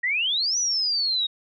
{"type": "exponential two-way sweep", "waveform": "sine", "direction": "up then down", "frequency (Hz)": [1867, 6010, 3738], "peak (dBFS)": -21, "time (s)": [0.03, 1.27], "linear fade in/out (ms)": 10, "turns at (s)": 0.58, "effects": []}